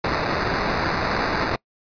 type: noise with sample-and-hold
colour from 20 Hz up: white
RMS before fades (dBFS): -23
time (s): 0.04-1.56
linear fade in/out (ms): 2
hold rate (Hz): 3150
effects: noise-tail reverb RT60 0.1 s tail -25 dB re dry + resampled to 11025 Hz